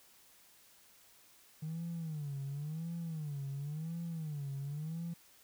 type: tone with vibrato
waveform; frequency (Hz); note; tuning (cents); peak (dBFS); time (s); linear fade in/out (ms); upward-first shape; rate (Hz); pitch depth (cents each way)
triangle; 152.7; D#3; -32; -34; 1.62-5.14; 10; sine; 0.94; 180
effects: tanh soft clip ceiling -34 dBFS + white hiss -63 dBFS RMS until 5.43 s